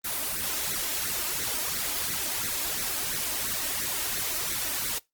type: noise with flanger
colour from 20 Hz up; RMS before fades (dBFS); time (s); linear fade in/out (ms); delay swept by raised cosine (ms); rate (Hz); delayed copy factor
white; -30; 0.04-4.99; 10; 0.49 to 3.29; 2.9; +0.75
effects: noise-tail reverb RT60 0.2 s tail -23 dB re dry + Opus 24 kbps